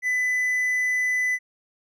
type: tone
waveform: triangle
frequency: 2000 Hz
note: B6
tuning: 21 cents sharp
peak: -19 dBFS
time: 0.02-1.39 s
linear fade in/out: 50 ms
effects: none